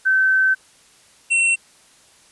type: tone pair in turn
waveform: sine / square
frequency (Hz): 1538 / 2715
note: G6 / F7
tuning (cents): -33 / -50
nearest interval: minor seventh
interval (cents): 983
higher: second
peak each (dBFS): -13 / -15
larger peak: first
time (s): 0.05-0.55 / 1.3-1.56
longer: first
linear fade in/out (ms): 20
effects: white hiss -52 dBFS RMS until 2.31 s + resampled to 24000 Hz